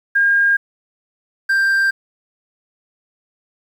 sine / triangle tone pair in turn, 1615 / 1581.8 Hz, G#6 / G6, -49 / +15 cents, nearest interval unison, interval 36 cents, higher first, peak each -11 dBFS, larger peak neither, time 0.15-0.57 / 1.49-1.91 s, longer neither, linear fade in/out 10 ms, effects 8-bit

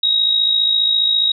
sine tone with amplitude modulation, 3796 Hz, A#7, 31 cents sharp, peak -10 dBFS, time 0.03-1.32 s, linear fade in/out 5 ms, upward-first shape sine, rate 54.8 Hz, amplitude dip 55%, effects none

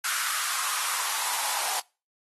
white noise with high-pass filter sweep, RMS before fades -28 dBFS, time 0.04-1.8 s, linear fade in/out 5 ms, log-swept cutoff 1400 to 790 Hz, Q 3.3, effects noise-tail reverb RT60 0.3 s tail -24 dB re dry + AAC 32 kbps

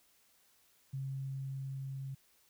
sine tone with level ramp, 135 Hz, C#3, 45 cents flat, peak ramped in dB -36 to -39 dBFS, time 0.93-2.15 s, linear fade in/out 10 ms, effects white hiss -69 dBFS RMS until 2.49 s

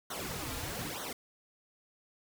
pink noise with flanger, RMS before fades -39 dBFS, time 0.1-1.13 s, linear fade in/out 5 ms, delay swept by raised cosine 0.4 to 5.4 ms, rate 1.1 Hz, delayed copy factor -1, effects none

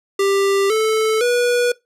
square tone with pitch steps, 394.7 / 437.9 / 485.9 Hz, G4 / A4 / B4, +12 / -8 / -28 cents, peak -15 dBFS, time 0.19-1.72 s, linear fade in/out 5 ms, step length 510 ms, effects noise-tail reverb RT60 0.2 s tail -21 dB re dry + low-pass 12000 Hz 12 dB/octave

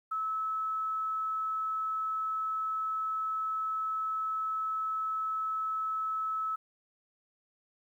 sine tone, 1300 Hz, E6, 24 cents flat, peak -30 dBFS, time 0.11-6.56 s, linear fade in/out 10 ms, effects 11-bit

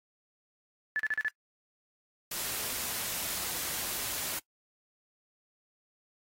sine tone bursts, 1730 Hz, A6, 30 cents flat, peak -26 dBFS, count 5, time 0.96-1.282 s, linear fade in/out 0 ms, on 34 ms, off 38 ms
white noise, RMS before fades -35 dBFS, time 2.31-4.39 s, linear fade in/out 5 ms
effects noise-tail reverb RT60 0.1 s tail -22 dB re dry + AAC 48 kbps

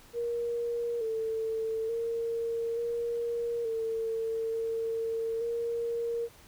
sine tone with pitch steps, 471.9 / 445.4 / 461.5 / 469.8 / 450.5 / 453.5 / 467 Hz, A#4 / A4 / A#4 / A#4 / A4 / A#4 / A#4, +21 / +21 / -17 / +13 / +41 / -48 / +3 cents, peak -29 dBFS, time 0.13-6.29 s, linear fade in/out 50 ms, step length 880 ms, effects pink hiss -56 dBFS RMS until 6.47 s

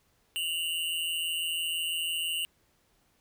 square tone pair together, 2794 / 2960 Hz, F7 / F#7, 0 / 0 cents, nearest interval minor second, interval 100 cents, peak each -32 / -34 dBFS, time 0.36-2.45 s, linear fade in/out 0 ms, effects pink hiss -69 dBFS RMS until 3.2 s

